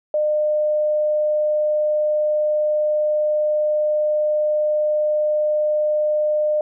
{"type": "tone", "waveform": "sine", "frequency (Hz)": 605, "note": "D#5", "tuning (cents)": -49, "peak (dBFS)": -16, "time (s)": [0.14, 6.61], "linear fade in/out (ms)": 2, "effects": []}